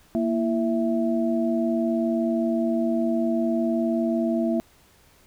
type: tone cluster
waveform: sine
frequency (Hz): 233.8 / 333.3 / 661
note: A#3 / E4 / E5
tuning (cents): +5 / +19 / +5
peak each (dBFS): -23 / -26 / -27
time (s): 0.15-4.6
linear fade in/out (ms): 0
effects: pink hiss -57 dBFS RMS until 5.26 s